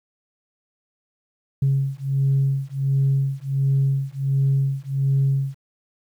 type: beating tone pair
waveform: sine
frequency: 136 / 137.4 Hz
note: C#3 / C#3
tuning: -33 / -15 cents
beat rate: 1.4 Hz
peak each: -20 dBFS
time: 1.62-5.55 s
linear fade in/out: 5 ms
effects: tanh soft clip ceiling -12 dBFS + 9-bit